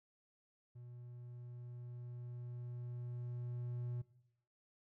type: tone with level ramp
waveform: triangle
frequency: 121.6 Hz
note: B2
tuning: 26 cents flat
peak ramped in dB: -49 to -37 dBFS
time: 0.75-4.02 s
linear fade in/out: 10 ms
effects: noise-tail reverb RT60 0.8 s tail -18 dB re dry